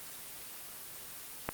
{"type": "click", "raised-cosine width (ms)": 0.5, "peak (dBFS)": -16, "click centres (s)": 1.49, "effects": ["white hiss -46 dBFS RMS until 1.53 s", "Opus 24 kbps"]}